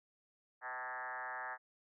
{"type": "tone with frequency modulation", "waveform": "sine", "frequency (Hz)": 1271, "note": "D#6", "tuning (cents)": 36, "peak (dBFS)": -40, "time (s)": [0.61, 1.58], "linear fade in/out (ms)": 50, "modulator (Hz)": 127, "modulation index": 4.5, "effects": []}